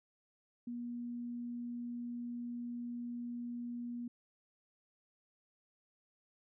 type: tone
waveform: sine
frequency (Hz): 240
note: B3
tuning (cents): -49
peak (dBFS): -39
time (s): 0.67-4.08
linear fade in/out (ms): 5
effects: none